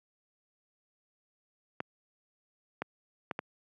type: clicks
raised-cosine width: 0.5 ms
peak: -18 dBFS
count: 4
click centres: 1.804 / 2.82 / 3.312 / 3.391 s
effects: high-pass 150 Hz 12 dB/octave